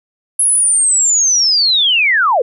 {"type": "linear sweep", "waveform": "sine", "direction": "down", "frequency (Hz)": [10750, 440], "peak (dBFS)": -9, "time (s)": [0.39, 2.42], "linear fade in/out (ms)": 5, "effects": []}